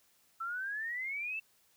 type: exponential sweep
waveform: sine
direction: up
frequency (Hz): 1318.5 to 2686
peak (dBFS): -35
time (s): 0.4-1.4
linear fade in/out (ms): 10
effects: white hiss -69 dBFS RMS until 1.76 s